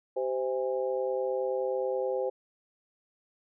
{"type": "harmonic tone with a mistuned harmonic", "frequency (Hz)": 129.4, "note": "C3", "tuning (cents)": -19, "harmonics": [3, 4, 5, 6], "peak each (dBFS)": [-33, -29, -42, -39], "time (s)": [0.16, 2.3], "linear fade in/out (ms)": 10, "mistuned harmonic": 6, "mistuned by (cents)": 89, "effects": []}